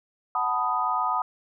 sine chord, B dominant seventh, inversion second, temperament equal, 740 / 880 / 987.8 / 1244.5 Hz, F#5 / A5 / B5 / D#6, 0 / 0 / 0 / 0 cents, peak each -30 / -30 / -28 / -26 dBFS, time 0.35-1.22 s, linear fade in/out 2 ms, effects none

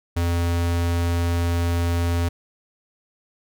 square tone, 85.7 Hz, F2, 32 cents flat, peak -20 dBFS, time 0.16-2.29 s, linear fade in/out 10 ms, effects none

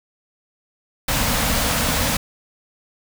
pink band-stop noise, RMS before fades -20 dBFS, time 1.08-2.17 s, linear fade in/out 5 ms, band 300 to 450 Hz, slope 96 dB/octave, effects none

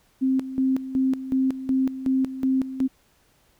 sine tone with tremolo, 263.2 Hz, C4, 10 cents sharp, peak -18 dBFS, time 0.21-2.88 s, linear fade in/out 20 ms, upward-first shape square, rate 2.7 Hz, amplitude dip 75%, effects pink hiss -62 dBFS RMS until 3.59 s

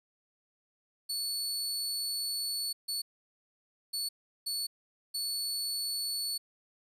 sawtooth tone bursts at uneven times, 4435 Hz, C#8, in tune, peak -29 dBFS, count 5, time 1.09-2.73 / 2.88-3.02 / 3.93-4.09 / 4.46-4.67 / 5.14-6.38 s, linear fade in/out 10 ms, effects resampled to 32000 Hz + 11-bit

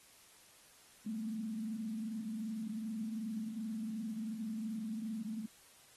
sine tone with frequency modulation, 220 Hz, A3, in tune, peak -37 dBFS, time 1.06-5.46 s, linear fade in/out 5 ms, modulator 22.7 Hz, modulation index 0.59, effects white hiss -62 dBFS RMS until 5.96 s + AAC 32 kbps

